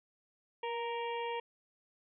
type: harmonic tone with a mistuned harmonic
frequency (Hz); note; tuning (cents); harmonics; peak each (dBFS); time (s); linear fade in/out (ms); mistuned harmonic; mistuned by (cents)
466.2; A#4; 0; 1 / 2 / 4 / 5 / 6 / 7; -38 / -38 / -49 / -47 / -48 / -52; 0.63-1.4; 5; 1; +22
effects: none